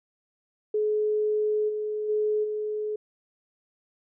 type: tone with level steps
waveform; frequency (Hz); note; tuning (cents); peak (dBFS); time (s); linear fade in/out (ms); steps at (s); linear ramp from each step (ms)
sine; 425.1; G#4; +40; -22 / -27 / -22 / -27; 0.74-2.96; 5; 1.68 / 2.08 / 2.43; 20
effects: none